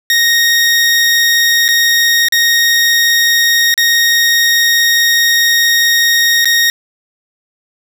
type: tone with dropouts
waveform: 20% pulse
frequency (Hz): 1864.7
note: A#6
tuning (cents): 0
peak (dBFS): -3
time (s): 0.1-6.7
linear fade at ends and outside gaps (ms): 1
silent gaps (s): 1.681-1.687 / 2.285-2.323 / 3.741-3.777 / 6.446-6.455
effects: none